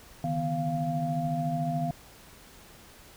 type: tone cluster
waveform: sine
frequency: 143.8 / 157.6 / 247.3 / 693 Hz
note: D3 / D#3 / B3 / F5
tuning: -36 / +23 / +3 / -14 cents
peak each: -37 / -30 / -34 / -31 dBFS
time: 0.24-1.91 s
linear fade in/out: 2 ms
effects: pink hiss -52 dBFS RMS until 3.16 s